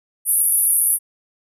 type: band-pass noise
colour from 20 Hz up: white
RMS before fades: -17 dBFS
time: 0.25-0.99 s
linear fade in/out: 50 ms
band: 9600 to 12000 Hz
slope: 96 dB/octave
effects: none